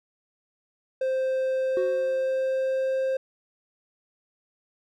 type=tone with pitch glide; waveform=triangle; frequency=523.3 to 528.2 Hz; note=C5 to C5; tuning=0 to +16 cents; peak=-21 dBFS; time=1.01-3.17 s; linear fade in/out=5 ms; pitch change=+16 cents; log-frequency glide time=1.62-2.98 s
type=tone with exponential decay; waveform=triangle; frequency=370 Hz; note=F#4; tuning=in tune; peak=-22 dBFS; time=1.77-2.56 s; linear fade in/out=1 ms; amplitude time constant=170 ms
effects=none